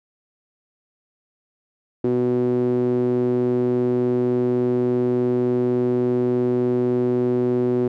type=tone with band-pass filter; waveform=sawtooth; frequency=123.47 Hz; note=B2; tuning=in tune; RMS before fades=-20 dBFS; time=2.04-7.88 s; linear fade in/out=5 ms; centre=330 Hz; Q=5.7; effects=none